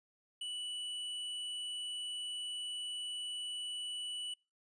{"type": "tone with hard clipping", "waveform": "triangle", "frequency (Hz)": 2960, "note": "F#7", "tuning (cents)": 0, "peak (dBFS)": -40, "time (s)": [0.41, 4.34], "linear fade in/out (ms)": 5, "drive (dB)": 12, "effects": ["noise-tail reverb RT60 0.3 s tail -26 dB re dry", "resampled to 22050 Hz"]}